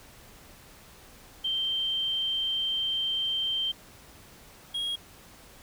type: tone pair in turn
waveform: sine / triangle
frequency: 3136 / 3281 Hz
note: G7 / G#7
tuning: 0 / -22 cents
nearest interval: minor second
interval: 78 cents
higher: second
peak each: -26 / -27 dBFS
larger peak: first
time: 1.44-3.72 / 4.74-4.96 s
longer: first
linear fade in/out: 10 ms
effects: pink hiss -52 dBFS RMS until 5.62 s